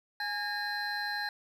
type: tone cluster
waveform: triangle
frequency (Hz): 831 / 1630 / 1820 / 4106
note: G#5 / G#6 / A#6 / C8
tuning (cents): +1 / -33 / -42 / -33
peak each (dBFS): -36 / -34 / -38 / -37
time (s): 0.2-1.29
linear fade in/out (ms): 2
effects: none